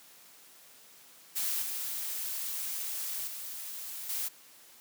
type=noise with level steps; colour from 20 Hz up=blue; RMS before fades=-32 / -36 / -41 / -34 dBFS; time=1.35-4.29 s; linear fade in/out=20 ms; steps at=1.62 / 3.27 / 4.09 s; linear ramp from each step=5 ms; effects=white hiss -56 dBFS RMS until 4.8 s + high-pass 150 Hz 12 dB/octave